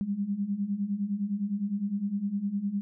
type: beating tone pair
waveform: sine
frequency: 195.3 / 205.1 Hz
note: G3 / G#3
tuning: -6 / -21 cents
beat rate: 9.8 Hz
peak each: -33 / -29 dBFS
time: 0.01-2.81 s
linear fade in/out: 0 ms
effects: none